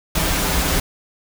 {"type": "noise with comb filter", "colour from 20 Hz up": "pink", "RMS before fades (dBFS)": -19, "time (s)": [0.15, 0.8], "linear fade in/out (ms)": 5, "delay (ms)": 8.6, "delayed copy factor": -0.6, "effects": []}